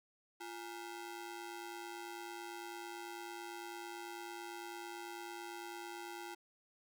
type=ring-modulated tone; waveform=sawtooth; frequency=587 Hz; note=D5; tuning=1 cent flat; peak=-38 dBFS; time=0.4-6.35 s; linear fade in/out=10 ms; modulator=239 Hz; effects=none